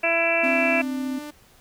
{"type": "harmonic tone", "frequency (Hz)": 333.9, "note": "E4", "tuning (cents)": 22, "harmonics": [1, 2, 3, 4, 5, 6, 7, 8], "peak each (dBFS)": [-33, -23, -34, -34, -30, -35, -24, -24], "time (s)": [0.03, 0.82], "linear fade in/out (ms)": 10}
{"type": "tone", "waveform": "sine", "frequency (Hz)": 261.4, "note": "C4", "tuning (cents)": -1, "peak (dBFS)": -25, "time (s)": [0.43, 1.19], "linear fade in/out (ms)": 10}
{"type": "tone with pitch glide", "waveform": "sawtooth", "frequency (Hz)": [292, 296.6], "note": ["D4", "D4"], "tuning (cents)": [-10, 17], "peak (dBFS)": -30, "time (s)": [0.43, 1.31], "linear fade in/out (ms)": 10, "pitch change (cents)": 27, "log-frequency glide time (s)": [0.66, 0.81]}
{"effects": ["pink hiss -55 dBFS RMS until 1.6 s"]}